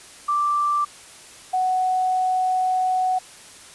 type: tone pair in turn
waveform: sine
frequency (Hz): 1174.7 / 742.4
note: D6 / F#5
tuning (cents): 0 / +6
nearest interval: minor sixth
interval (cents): 794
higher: first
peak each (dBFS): -18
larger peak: neither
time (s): 0.28-0.85 / 1.53-3.19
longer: second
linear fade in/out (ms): 10
effects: white hiss -44 dBFS RMS until 3.74 s + resampled to 24000 Hz